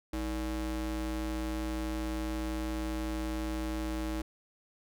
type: ring-modulated tone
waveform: square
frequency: 130.81 Hz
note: C3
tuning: in tune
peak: -30 dBFS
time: 0.13-4.22 s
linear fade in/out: 5 ms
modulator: 187 Hz
effects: none